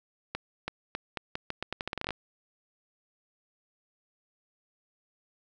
accelerating click train, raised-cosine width 0.3 ms, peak -16 dBFS, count 17, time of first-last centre 0.35-2.107 s, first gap 330 ms, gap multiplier 0.82, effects none

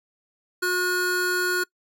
square tone pair together, 362 / 1448 Hz, F#4 / F#6, -38 / -38 cents, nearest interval 2 octaves, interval 2400 cents, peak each -27 / -24 dBFS, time 0.62-1.64 s, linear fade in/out 10 ms, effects noise-tail reverb RT60 0.1 s tail -24 dB re dry

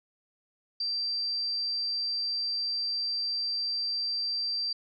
sine tone, 4697 Hz, D8, 1 cent flat, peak -28 dBFS, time 0.8-4.73 s, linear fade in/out 5 ms, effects none

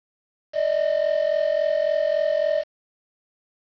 triangle ring-modulated tone, 610 Hz, D#5, 34 cents flat, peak -14 dBFS, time 0.53-2.64 s, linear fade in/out 50 ms, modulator 21.8 Hz, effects resampled to 11025 Hz + 7-bit

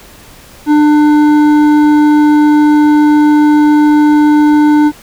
triangle tone with hard clipping, 298.8 Hz, D4, 30 cents sharp, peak -6 dBFS, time 0.66-4.92 s, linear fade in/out 50 ms, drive 13 dB, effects pink hiss -37 dBFS RMS until 5.02 s

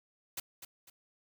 white noise with echo, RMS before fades -38 dBFS, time 0.37-0.4 s, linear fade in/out 5 ms, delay 250 ms, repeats 2, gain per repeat -9 dB, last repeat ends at 0.9 s, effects none

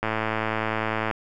click train, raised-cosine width 0.5 ms, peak -10 dBFS, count 120, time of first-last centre 0.03-1.112 s, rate 110 Hz, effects none

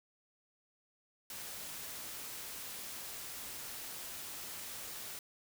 white noise, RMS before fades -45 dBFS, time 1.3-5.19 s, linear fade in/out 2 ms, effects none

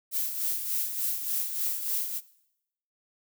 violet noise with tremolo, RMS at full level -28 dBFS, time 0.11-2.21 s, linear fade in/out 50 ms, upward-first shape sine, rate 3.4 Hz, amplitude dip 55%, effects noise-tail reverb RT60 0.8 s tail -19 dB re dry

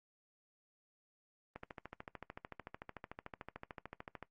click train, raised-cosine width 0.5 ms, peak -30 dBFS, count 37, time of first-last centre 1.56-4.227 s, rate 13.5 Hz, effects noise-tail reverb RT60 0.1 s tail -19 dB re dry + Opus 24 kbps

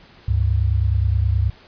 sine tone pair together, 70.91 / 100.4 Hz, C#2 / G2, +40 / +42 cents, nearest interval tritone, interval 602 cents, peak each -18 dBFS, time 0.28-1.5 s, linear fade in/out 5 ms, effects pink hiss -48 dBFS RMS until 1.67 s + resampled to 11025 Hz

